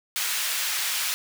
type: high-pass noise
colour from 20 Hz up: pink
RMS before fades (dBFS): -27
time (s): 0.16-1.14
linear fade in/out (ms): 0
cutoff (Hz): 1900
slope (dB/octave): 12
effects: none